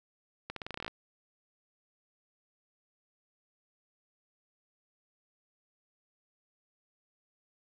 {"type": "accelerating click train", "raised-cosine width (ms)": 0.3, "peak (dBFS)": -22, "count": 12, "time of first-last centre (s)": [0.5, 0.88], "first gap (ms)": 63, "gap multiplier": 0.87, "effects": []}